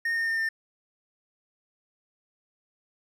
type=tone with pitch steps; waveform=triangle; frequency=1842 / 1828.2 / 1814.5 / 1801 Hz; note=A#6 / A#6 / A#6 / A6; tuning=-21 / -34 / -47 / +40 cents; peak=-23 dBFS; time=0.05-0.49 s; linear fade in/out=5 ms; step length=110 ms; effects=none